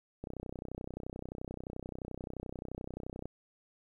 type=click train; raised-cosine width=2 ms; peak=-27 dBFS; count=96; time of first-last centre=0.24-3.256 s; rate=31.5 Hz; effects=11-bit